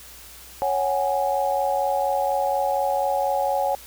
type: chord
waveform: sine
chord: C# suspended fourth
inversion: none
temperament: equal with one note detuned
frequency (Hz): 554.4 / 746.4 / 830.6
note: C#5 / F#5 / G#5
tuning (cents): 0 / +15 / 0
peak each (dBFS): -24 / -25 / -24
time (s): 0.62-3.75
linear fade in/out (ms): 0
effects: added 60 Hz sine -50 dBFS peak until 3.86 s + white hiss -44 dBFS RMS until 3.86 s